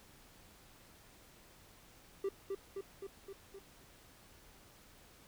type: tone with echo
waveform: triangle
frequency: 392 Hz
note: G4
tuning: in tune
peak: -31 dBFS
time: 2.24-2.29 s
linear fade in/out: 5 ms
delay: 260 ms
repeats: 5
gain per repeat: -3 dB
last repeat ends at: 3.59 s
effects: pink hiss -61 dBFS RMS until 5.27 s